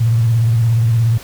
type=tone with vibrato; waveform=sine; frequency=114.9 Hz; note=A#2; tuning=25 cents flat; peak=-10 dBFS; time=0-1.18 s; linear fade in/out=10 ms; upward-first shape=square; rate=17 Hz; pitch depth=57 cents each way; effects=pink hiss -36 dBFS RMS until 1.23 s